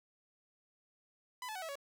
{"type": "tone with pitch steps", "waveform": "sawtooth", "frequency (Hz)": [1000, 865.5, 749.2, 648.4, 561.2], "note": ["B5", "A5", "F#5", "E5", "C#5"], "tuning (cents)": [21, -29, 21, -29, 21], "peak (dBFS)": -37, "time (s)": [1.42, 1.755], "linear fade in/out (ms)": 2, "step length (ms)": 67, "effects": []}